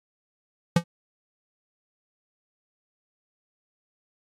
square tone with exponential decay, 170.6 Hz, F3, 40 cents flat, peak -14 dBFS, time 0.76-0.84 s, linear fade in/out 5 ms, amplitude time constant 16 ms, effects low-pass 10000 Hz 12 dB/octave + AAC 64 kbps

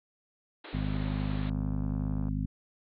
pink band-pass noise, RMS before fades -46 dBFS, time 0.64-1.5 s, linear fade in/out 5 ms, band 280 to 4200 Hz, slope 96 dB/octave
harmonic tone, 51.2 Hz, G#1, 24 cents flat, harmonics 1 / 2 / 3 / 4 / 5, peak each -33 / -36 / -34 / -38 / -36 dBFS, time 0.73-2.46 s, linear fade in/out 10 ms
click train, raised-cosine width 1 ms, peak -33 dBFS, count 94, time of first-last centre 0.94-2.284 s, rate 69.2 Hz
effects none

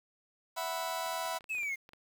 sawtooth chord, E suspended second, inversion none, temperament just, 659.3 / 741.7 / 988.9 Hz, E5 / F#5 / B5, 0 / +4 / +2 cents, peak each -34 / -36 / -33 dBFS, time 0.56-1.39 s, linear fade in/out 20 ms
clicks, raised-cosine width 0.3 ms, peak -36 dBFS, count 11, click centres 1.064 / 1.133 / 1.255 / 1.346 / 1.408 / 1.442 / 1.55 / 1.584 / 1.632 / 1.891 / 1.934 s
triangle exponential sweep, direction down, 2651 to 2100 Hz, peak -31 dBFS, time 1.49-1.76 s, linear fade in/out 20 ms
effects 9-bit

